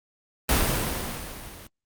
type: noise with level ramp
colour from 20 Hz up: pink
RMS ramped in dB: -20 to -44 dBFS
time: 0.49-1.67 s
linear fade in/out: 2 ms
effects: Opus 32 kbps